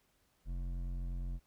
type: tone with hard clipping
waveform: sine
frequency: 44.2 Hz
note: F1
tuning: 22 cents sharp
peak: -38 dBFS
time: 0.45-1.4 s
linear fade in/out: 50 ms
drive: 10 dB
effects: pink hiss -74 dBFS RMS until 1.46 s